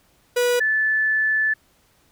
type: tone pair in turn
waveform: 45% pulse / sine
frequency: 488.3 / 1743.8 Hz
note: B4 / A6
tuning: -20 / -16 cents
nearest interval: octave + minor seventh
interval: 2204 cents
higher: second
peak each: -17 dBFS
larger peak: neither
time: 0.36-0.6 / 0.6-1.54 s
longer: second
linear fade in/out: 10 ms
effects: pink hiss -60 dBFS RMS until 2.11 s